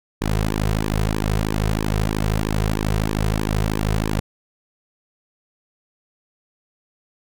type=tone with flanger; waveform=sawtooth; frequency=52.9 Hz; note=G#1; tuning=33 cents sharp; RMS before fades=-21 dBFS; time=0.21-4.2 s; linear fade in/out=5 ms; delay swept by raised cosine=1.4 to 3.6 ms; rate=3.1 Hz; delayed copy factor=-0.95; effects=none

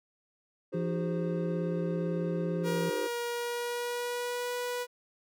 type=chord; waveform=triangle; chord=Ab dominant seventh; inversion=second; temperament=equal with one note detuned; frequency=311.1 / 370 / 407.9 / 523.3 Hz; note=Eb4 / Gb4 / Ab4 / C5; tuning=0 / 0 / -31 / 0 cents; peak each=-38 / -37 / -35 / -35 dBFS; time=0.72-3.08 s; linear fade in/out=20 ms
type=tone; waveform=sine; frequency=170 Hz; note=F3; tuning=46 cents flat; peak=-31 dBFS; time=0.74-2.9 s; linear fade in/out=10 ms
type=tone with pitch glide; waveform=sawtooth; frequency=475.9 to 489.8 Hz; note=A#4 to B4; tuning=+36 to -14 cents; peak=-28 dBFS; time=2.63-4.87 s; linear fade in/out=50 ms; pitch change=+50 cents; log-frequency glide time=3.27-4.55 s
effects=none

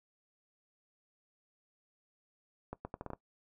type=accelerating click train; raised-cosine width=1 ms; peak=-26 dBFS; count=7; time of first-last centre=2.73-3.134 s; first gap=120 ms; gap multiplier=0.76; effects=noise-tail reverb RT60 0.1 s tail -18 dB re dry

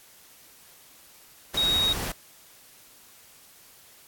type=tone in noise; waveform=sine; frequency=3778 Hz; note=A#7; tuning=22 cents sharp; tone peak=-21 dBFS; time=1.57-1.93 s; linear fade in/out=5 ms; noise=pink; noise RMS=-32 dBFS; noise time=1.54-2.12 s; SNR=+8 dB; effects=white hiss -53 dBFS RMS until 4.07 s + AAC 64 kbps

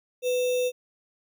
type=tone with sample-and-hold; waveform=sine; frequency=498.4 Hz; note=B4; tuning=16 cents sharp; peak=-22 dBFS; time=0.22-0.72 s; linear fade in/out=50 ms; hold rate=3150 Hz; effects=none

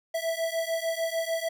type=beating tone pair; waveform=square; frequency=655 / 661.7 Hz; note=E5 / E5; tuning=-11 / +6 cents; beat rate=6.7 Hz; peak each=-31 dBFS; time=0.14-1.49 s; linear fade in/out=10 ms; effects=none

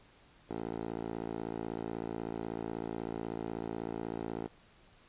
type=tone with band-pass filter; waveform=10% pulse; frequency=56.2 Hz; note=A1; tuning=37 cents sharp; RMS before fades=-39 dBFS; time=0.49-4.48 s; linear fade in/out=20 ms; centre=480 Hz; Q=1.6; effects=pink hiss -62 dBFS RMS until 5.08 s + resampled to 8000 Hz

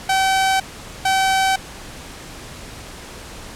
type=tone pair in turn; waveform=sawtooth; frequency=767 / 767 Hz; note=G5 / G5; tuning=-38 / -38 cents; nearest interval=unison; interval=0 cents; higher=neither; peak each=-11 dBFS; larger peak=neither; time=0.09-0.6 / 1.05-1.56 s; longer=neither; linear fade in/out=5 ms; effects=pink hiss -36 dBFS RMS until 3.55 s + low-pass 10000 Hz 12 dB/octave

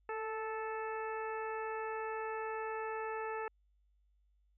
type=harmonic tone with a mistuned harmonic; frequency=438 Hz; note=A4; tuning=8 cents flat; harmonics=1 / 2 / 3 / 4 / 5 / 6; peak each=-40 / -42 / -45 / -47 / -54 / -52 dBFS; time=0.09-3.48 s; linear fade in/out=2 ms; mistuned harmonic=1; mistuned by=+19 cents; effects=added 50 Hz sine -69 dBFS peak until 4.57 s

